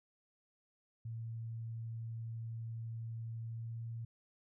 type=tone with pitch glide; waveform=sine; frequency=114 to 115.12 Hz; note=A#2 to A#2; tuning=-38 to -21 cents; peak=-40 dBFS; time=1.05-4.05 s; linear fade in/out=5 ms; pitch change=+17 cents; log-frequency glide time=3.44-3.85 s; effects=none

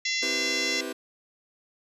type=harmonic tone; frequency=682 Hz; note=F5; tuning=41 cents flat; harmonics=3 / 4 / 5 / 6 / 7 / 8 / 9 / 10; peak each=-29 / -35 / -35 / -34 / -38 / -33 / -37 / -39 dBFS; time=0.05-0.81 s; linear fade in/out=5 ms
type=chord; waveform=sawtooth; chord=C major seventh; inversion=none; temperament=just; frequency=261.6 / 327 / 392.4 / 490.5 Hz; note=C4 / E4 / G4 / B4; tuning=0 / -14 / +2 / -12 cents; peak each=-33 dBFS; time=0.22-0.93 s; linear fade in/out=10 ms
effects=resampled to 32000 Hz

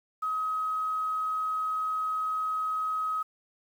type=tone; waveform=sine; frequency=1269 Hz; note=D#6; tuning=34 cents sharp; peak=-27 dBFS; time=0.22-3.23 s; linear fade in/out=10 ms; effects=9-bit

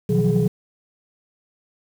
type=tone cluster; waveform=sine; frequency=123.8 / 156.3 / 174.7 / 185.3 / 421.1 Hz; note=B2 / D#3 / F3 / F#3 / G#4; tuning=+5 / +8 / +1 / +3 / +24 cents; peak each=-21 dBFS; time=0.09-0.48 s; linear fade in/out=10 ms; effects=tanh soft clip ceiling -9 dBFS + 7-bit

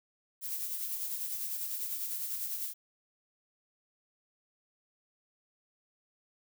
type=noise with tremolo; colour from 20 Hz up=violet; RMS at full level=-35 dBFS; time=0.41-2.74 s; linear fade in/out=50 ms; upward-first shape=sine; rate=10 Hz; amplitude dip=40%; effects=none

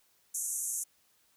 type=band-pass noise; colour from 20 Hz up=pink; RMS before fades=-35 dBFS; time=0.34-0.84 s; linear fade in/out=10 ms; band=6200 to 12000 Hz; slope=96 dB/octave; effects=white hiss -69 dBFS RMS until 1.36 s

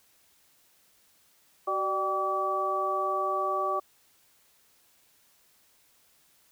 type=tone cluster; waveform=sine; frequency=378.2 / 597 / 777 / 1148 Hz; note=F#4 / D5 / G5 / D6; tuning=+38 / +28 / -16 / -40 cents; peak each=-34 / -33 / -34 / -28 dBFS; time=1.67-3.8 s; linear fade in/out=10 ms; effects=white hiss -64 dBFS RMS until 6.51 s

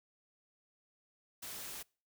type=noise; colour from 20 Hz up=white; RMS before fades=-45 dBFS; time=1.42-1.83 s; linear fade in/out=10 ms; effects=noise-tail reverb RT60 0.4 s tail -26 dB re dry

